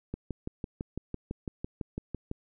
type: click train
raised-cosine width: 3 ms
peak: -21 dBFS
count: 14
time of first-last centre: 0.14-2.314 s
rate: 5.98 Hz
effects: none